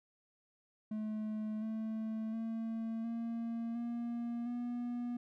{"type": "tone with pitch steps", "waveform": "triangle", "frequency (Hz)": [215.3, 220.3, 225.5, 230.8, 236.1, 241.7], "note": ["A3", "A3", "A3", "A#3", "A#3", "B3"], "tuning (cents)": [-37, 2, 43, -17, 22, -37], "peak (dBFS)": -34, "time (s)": [0.91, 5.17], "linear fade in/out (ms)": 5, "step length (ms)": 710, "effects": []}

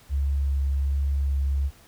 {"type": "tone with vibrato", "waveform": "sine", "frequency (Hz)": 69.3, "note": "C#2", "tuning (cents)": 0, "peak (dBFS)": -21, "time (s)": [0.09, 1.71], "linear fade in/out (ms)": 50, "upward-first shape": "sine", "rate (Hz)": 1.3, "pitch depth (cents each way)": 11, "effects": ["pink hiss -54 dBFS RMS until 1.87 s"]}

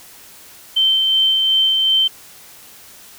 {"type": "tone with tremolo", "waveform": "sine", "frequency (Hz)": 3107, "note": "G7", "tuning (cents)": -16, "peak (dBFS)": -11, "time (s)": [0.76, 2.08], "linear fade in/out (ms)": 10, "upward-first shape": "sine", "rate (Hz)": 2.7, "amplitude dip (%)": 25, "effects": ["white hiss -42 dBFS RMS until 3.18 s"]}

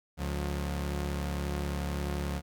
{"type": "tone pair together", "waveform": "sawtooth", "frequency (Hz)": [71.3, 179.15], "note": ["C#2", "F3"], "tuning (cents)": [49, 44], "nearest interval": "octave + major third", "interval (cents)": 1595, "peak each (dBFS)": [-28, -33], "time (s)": [0.17, 2.42], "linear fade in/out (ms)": 50, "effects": []}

